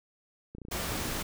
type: click train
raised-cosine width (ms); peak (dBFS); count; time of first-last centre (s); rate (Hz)
3; -30; 21; 0.55-1.223; 29.7
type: noise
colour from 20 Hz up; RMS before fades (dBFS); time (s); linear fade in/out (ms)
pink; -34; 0.71-1.23; 10
effects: none